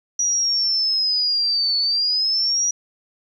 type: linear two-way sweep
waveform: sine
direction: down then up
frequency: 5820 to 4435 to 5820 Hz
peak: -17 dBFS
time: 0.19-2.71 s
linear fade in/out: 5 ms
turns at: 1.78 s
effects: 9-bit